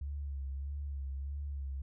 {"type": "tone with vibrato", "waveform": "sine", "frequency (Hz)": 69.7, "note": "C#2", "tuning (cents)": 10, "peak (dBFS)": -36, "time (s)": [0.01, 1.82], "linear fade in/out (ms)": 5, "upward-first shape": "sine", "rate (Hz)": 1.6, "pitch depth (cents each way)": 52, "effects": []}